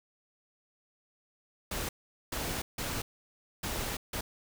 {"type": "noise bursts at uneven times", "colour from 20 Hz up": "pink", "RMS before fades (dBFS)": -35, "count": 5, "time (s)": [[1.71, 1.89], [2.32, 2.62], [2.78, 3.02], [3.63, 3.97], [4.13, 4.21]], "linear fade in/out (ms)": 5, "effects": []}